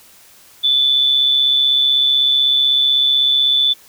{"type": "tone with amplitude modulation", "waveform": "sine", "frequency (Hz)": 3492, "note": "A7", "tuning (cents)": -14, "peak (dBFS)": -9, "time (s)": [0.63, 3.74], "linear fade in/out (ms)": 20, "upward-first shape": "sine", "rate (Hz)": 136, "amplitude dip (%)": 45, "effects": ["white hiss -46 dBFS RMS until 3.88 s"]}